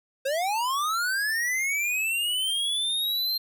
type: linear sweep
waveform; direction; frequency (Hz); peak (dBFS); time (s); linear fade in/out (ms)
square; up; 518 to 4186; -25; 0.25-3.38; 10
effects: none